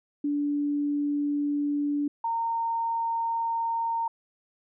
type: tone pair in turn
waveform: sine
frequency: 290 / 918.9 Hz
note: D4 / A#5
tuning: -22 / -25 cents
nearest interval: octave + minor sixth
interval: 1997 cents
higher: second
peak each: -24 / -25 dBFS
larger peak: first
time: 0.24-2.08 / 2.24-4.08 s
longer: neither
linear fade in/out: 5 ms
effects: none